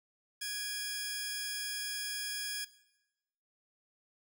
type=tone cluster; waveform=15% pulse; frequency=1656 / 2424 / 5230 Hz; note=G#6 / D#7 / E8; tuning=-5 / -46 / -15 cents; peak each=-33 / -38 / -35 dBFS; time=0.41-2.65 s; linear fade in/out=10 ms; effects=noise-tail reverb RT60 0.9 s tail -17 dB re dry